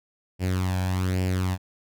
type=tone with flanger; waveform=sawtooth; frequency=92.5 Hz; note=F#2; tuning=in tune; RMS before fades=-25 dBFS; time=0.39-1.58 s; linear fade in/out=50 ms; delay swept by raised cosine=0.39 to 1.25 ms; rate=1.2 Hz; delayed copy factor=+0.65; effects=none